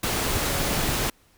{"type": "tone in noise", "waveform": "sine", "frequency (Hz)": 558, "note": "C#5", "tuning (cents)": 11, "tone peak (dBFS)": -35, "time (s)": [0.49, 0.77], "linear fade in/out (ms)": 5, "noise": "pink", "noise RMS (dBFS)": -25, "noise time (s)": [0.03, 1.1], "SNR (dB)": -13, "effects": ["pink hiss -60 dBFS RMS until 1.37 s"]}